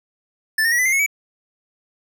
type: tone with pitch steps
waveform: square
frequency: 1760 / 1837.9 / 1919.3 / 2004 / 2093 / 2186 / 2282 Hz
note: A6 / A#6 / B6 / B6 / C7 / C#7 / C#7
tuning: 0 / -25 / -50 / +25 / 0 / -25 / +50 cents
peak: -16 dBFS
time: 0.58-1.063 s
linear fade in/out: 5 ms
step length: 69 ms
effects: none